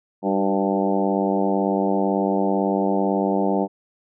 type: harmonic tone with a mistuned harmonic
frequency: 98 Hz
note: G2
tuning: in tune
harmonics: 2 / 3 / 4 / 5 / 6 / 7 / 8 / 9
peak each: -23 / -25 / -26 / -27 / -28 / -28 / -29 / -30 dBFS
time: 0.22-3.68 s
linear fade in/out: 50 ms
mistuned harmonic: 4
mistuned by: -37 cents
effects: none